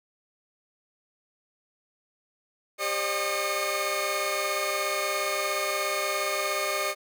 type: tone cluster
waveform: sawtooth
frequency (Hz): 396.7 / 537 / 603 / 1223 / 2178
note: G4 / C5 / D5 / D#6 / C#7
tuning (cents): +21 / +45 / +46 / -30 / -31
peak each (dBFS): -32 / -32 / -27 / -28 / -29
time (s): 2.78-6.95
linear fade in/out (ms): 50
effects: none